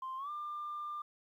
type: tone with pitch glide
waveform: sine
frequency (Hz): 1046.5 to 1195.2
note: C6 to D6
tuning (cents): 0 to +30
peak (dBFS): -37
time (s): 0.02-1.02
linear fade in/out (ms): 5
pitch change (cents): +230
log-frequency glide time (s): 0.17-0.3
effects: tanh soft clip ceiling -35 dBFS + 12-bit